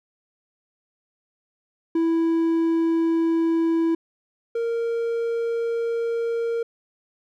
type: tone pair in turn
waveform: triangle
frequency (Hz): 329.6 / 463.8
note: E4 / A#4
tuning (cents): 0 / -9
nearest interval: tritone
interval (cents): 591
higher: second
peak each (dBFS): -16 / -20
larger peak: first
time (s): 1.95-3.95 / 4.55-6.63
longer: second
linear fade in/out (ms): 5
effects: none